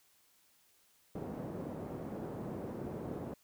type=band-pass noise; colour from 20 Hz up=pink; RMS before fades=-42 dBFS; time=1.15-3.34 s; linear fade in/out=5 ms; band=150 to 520 Hz; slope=12 dB/octave; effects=white hiss -69 dBFS RMS until 3.43 s